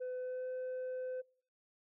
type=tone with pitch glide; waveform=sine; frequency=505 to 510.3 Hz; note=B4 to C5; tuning=+39 to -43 cents; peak=-35 dBFS; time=0-1.22 s; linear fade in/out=20 ms; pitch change=+18 cents; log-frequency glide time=0.19-0.48 s; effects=noise-tail reverb RT60 0.5 s tail -25 dB re dry + tanh soft clip ceiling -37 dBFS